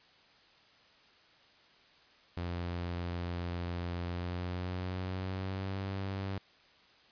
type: tone with pitch glide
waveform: sawtooth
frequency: 87.31 to 96.88 Hz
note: F2 to G2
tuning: 0 to -20 cents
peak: -31 dBFS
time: 2.37-6.38 s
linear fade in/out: 0 ms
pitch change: +180 cents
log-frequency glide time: 4.05-5.8 s
effects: white hiss -62 dBFS RMS until 7.11 s + resampled to 11025 Hz